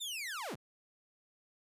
sawtooth linear sweep, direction down, 3705 to 55.9 Hz, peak -35 dBFS, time 0-0.56 s, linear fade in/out 20 ms, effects resampled to 32000 Hz

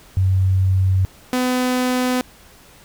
sine / sawtooth tone pair in turn, 94.4 / 252 Hz, F#2 / B3, +35 / +35 cents, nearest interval octave + perfect fourth, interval 1700 cents, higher second, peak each -13 dBFS, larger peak neither, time 0.17-1.05 / 1.33-2.21 s, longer neither, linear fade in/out 0 ms, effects pink hiss -47 dBFS RMS until 2.84 s

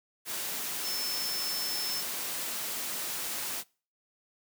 sine tone in noise, 5290 Hz, E8, 5 cents sharp, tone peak -33 dBFS, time 0.82-2.04 s, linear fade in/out 50 ms, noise white, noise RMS -35 dBFS, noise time 0.25-3.64 s, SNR -1 dB, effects noise-tail reverb RT60 0.4 s tail -25 dB re dry + high-pass 150 Hz 12 dB/octave

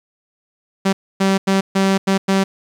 sawtooth tone bursts at uneven times, 193.5 Hz, G3, 22 cents flat, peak -9 dBFS, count 6, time 0.85-0.93 / 1.2-1.38 / 1.47-1.61 / 1.75-1.98 / 2.07-2.18 / 2.28-2.44 s, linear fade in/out 10 ms, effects low-pass 8000 Hz 12 dB/octave + 8-bit

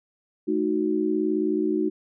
sine chord, D# diminished, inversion second, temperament equal with one note detuned, 216.5 / 311.1 / 370 Hz, A3 / D#4 / F#4, -28 / 0 / 0 cents, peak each -29 / -24 / -25 dBFS, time 0.47-1.9 s, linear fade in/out 20 ms, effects none

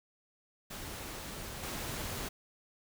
pink noise with level steps, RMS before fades -43 / -39 dBFS, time 0.7-2.29 s, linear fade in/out 10 ms, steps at 1.63 s, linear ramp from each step 5 ms, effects none

